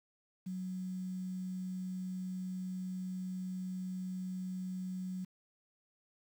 sine tone with quantisation, 185 Hz, F#3, in tune, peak -37 dBFS, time 0.46-5.25 s, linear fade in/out 10 ms, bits 10, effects none

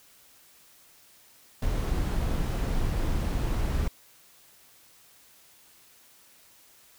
brown noise, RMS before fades -27 dBFS, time 1.62-3.88 s, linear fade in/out 5 ms, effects white hiss -57 dBFS RMS until 6.98 s

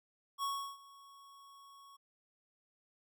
square tone with ADSR envelope, 1108.7 Hz, C#6, in tune, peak -34 dBFS, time 0.38-1.97 s, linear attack 51 ms, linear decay 340 ms, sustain -22 dB, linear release 14 ms, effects none

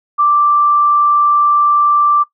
sine tone, 1174.7 Hz, D6, in tune, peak -8 dBFS, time 0.18-2.24 s, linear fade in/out 20 ms, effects noise-tail reverb RT60 0.1 s tail -17 dB re dry

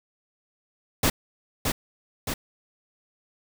pink noise with echo, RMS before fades -21 dBFS, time 1.03-1.1 s, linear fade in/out 5 ms, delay 620 ms, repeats 2, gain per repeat -4 dB, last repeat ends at 2.34 s, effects none

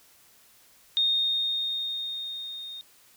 sine tone with level ramp, 3689 Hz, A#7, 19 cents flat, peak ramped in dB -20 to -37 dBFS, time 0.97-2.81 s, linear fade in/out 0 ms, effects white hiss -58 dBFS RMS until 3.16 s

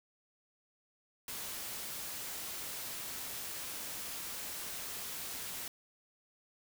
white noise, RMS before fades -42 dBFS, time 1.28-5.68 s, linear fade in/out 2 ms, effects none

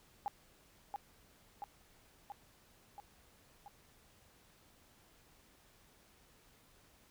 sine tone with echo, 813 Hz, G#5, 37 cents flat, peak -34 dBFS, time 0.26-0.28 s, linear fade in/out 0 ms, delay 680 ms, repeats 5, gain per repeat -3 dB, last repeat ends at 3.68 s, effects pink hiss -66 dBFS RMS until 7.1 s

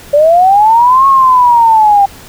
sine linear two-way sweep, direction up then down, 567 to 1098 to 787 Hz, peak -3 dBFS, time 0.13-2.06 s, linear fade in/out 10 ms, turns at 1.07 s, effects pink hiss -34 dBFS RMS until 2.28 s

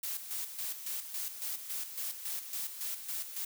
blue noise with tremolo, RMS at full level -37 dBFS, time 0.03-3.45 s, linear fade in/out 5 ms, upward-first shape square, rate 3.6 Hz, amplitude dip 60%, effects none

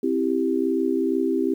sine chord, C major, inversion none, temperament equal with one note detuned, 263.7 / 329.6 / 392 Hz, C4 / E4 / G4, +14 / 0 / 0 cents, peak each -24 dBFS, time 0.03-1.54 s, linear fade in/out 5 ms, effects 9-bit

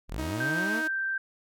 sawtooth linear sweep, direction up, 30.04 to 243.9 Hz, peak -28 dBFS, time 0.08-0.83 s, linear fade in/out 50 ms
sawtooth tone with vibrato, 314.9 Hz, D#4, 21 cents sharp, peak -29 dBFS, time 0.18-0.88 s, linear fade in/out 10 ms, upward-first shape triangle, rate 19 Hz, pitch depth 14 cents each way
sine tone, 1567 Hz, G6, 1 cent flat, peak -27 dBFS, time 0.4-1.18 s, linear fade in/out 5 ms
effects none

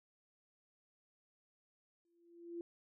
sine tone with exponential growth, 341.7 Hz, F4, 38 cents flat, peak -39 dBFS, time 2.05-2.61 s, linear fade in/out 1 ms, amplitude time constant 120 ms, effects none

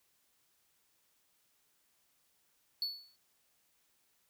triangle tone with exponential decay, 4433 Hz, C#8, 1 cent flat, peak -29 dBFS, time 2.82-3.16 s, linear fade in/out 1 ms, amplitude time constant 73 ms, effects white hiss -74 dBFS RMS until 4.29 s

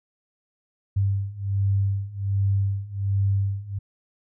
sine beating tone pair, 98 / 99.3 Hz, G2 / G2, 0 / +23 cents, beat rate 1.3 Hz, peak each -25 / -23 dBFS, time 0.96-3.79 s, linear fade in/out 10 ms, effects none

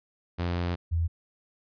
sawtooth / sine tone pair in turn, 87.31 / 83.35 Hz, F2 / E2, 0 / +20 cents, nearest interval minor second, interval 80 cents, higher first, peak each -23 / -23 dBFS, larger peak neither, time 0.38-0.76 / 0.91-1.08 s, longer first, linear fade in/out 20 ms, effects resampled to 11025 Hz

